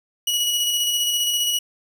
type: tone with tremolo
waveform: sawtooth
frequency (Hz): 2918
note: F#7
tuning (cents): -25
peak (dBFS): -15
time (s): 0.27-1.59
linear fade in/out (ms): 5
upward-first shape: square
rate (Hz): 15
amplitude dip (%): 25
effects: none